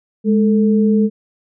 sine tone pair together, 209.3 / 443.5 Hz, G#3 / A4, +14 / +14 cents, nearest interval octave + minor second, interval 1300 cents, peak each -11 / -18 dBFS, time 0.24-1.1 s, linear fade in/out 50 ms, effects none

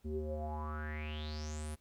square tone with low-pass filter sweep, 76.3 Hz, D#2, 33 cents flat, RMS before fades -40 dBFS, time 0.04-1.76 s, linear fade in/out 20 ms, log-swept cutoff 300 to 11000 Hz, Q 8.5, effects pink hiss -73 dBFS RMS until 1.8 s

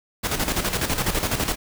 pink noise with tremolo, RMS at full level -22 dBFS, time 0.23-1.56 s, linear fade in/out 20 ms, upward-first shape square, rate 12 Hz, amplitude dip 60%, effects none

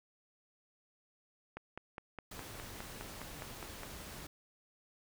click train, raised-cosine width 0.5 ms, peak -28 dBFS, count 12, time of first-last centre 1.57-3.833 s, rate 4.86 Hz
pink noise, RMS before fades -48 dBFS, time 2.31-4.27 s, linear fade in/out 5 ms
effects none

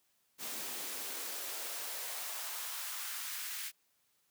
white noise with high-pass filter sweep, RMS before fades -41 dBFS, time 0.38-3.72 s, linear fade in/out 50 ms, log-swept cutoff 200 to 1800 Hz, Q 1.3, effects white hiss -75 dBFS RMS until 4.3 s + high-pass 60 Hz 12 dB/octave

